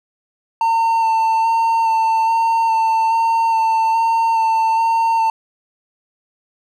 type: tone with vibrato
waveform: triangle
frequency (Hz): 903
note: A5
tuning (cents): +45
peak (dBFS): -11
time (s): 0.61-5.3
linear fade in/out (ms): 2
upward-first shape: square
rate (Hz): 1.2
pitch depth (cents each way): 13
effects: none